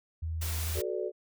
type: tone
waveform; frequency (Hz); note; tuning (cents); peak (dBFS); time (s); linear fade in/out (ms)
sine; 81; E2; -30; -31; 0.22-0.8; 10
type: noise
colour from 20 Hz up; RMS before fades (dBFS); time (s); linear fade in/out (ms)
white; -38; 0.41-0.82; 10
type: chord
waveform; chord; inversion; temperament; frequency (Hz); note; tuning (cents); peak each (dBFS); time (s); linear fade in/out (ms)
sine; B minor seventh; second; equal with one note detuned; 370 / 432.2 / 493.9 / 587.3; F#4 / A4 / B4 / D5; 0 / -31 / 0 / 0; -34 / -35 / -40 / -37; 0.74-1.12; 50
effects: none